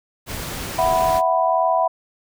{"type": "noise", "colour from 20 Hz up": "pink", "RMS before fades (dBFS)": -29, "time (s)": [0.26, 1.22], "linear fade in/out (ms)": 50}
{"type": "chord", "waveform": "sine", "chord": "E suspended second", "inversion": "none", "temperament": "just", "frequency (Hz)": [659.3, 741.7, 988.9], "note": ["E5", "F#5", "B5"], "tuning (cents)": [0, 4, 2], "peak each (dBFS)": [-19, -20, -20], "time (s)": [0.78, 1.88], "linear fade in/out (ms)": 10}
{"effects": []}